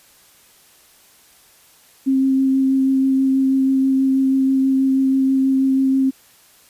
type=tone with vibrato; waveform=sine; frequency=266.6 Hz; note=C4; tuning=33 cents sharp; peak=-13 dBFS; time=2.06-6.11 s; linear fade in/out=20 ms; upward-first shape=sine; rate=6.2 Hz; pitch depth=10 cents each way; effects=white hiss -51 dBFS RMS until 6.69 s + resampled to 32000 Hz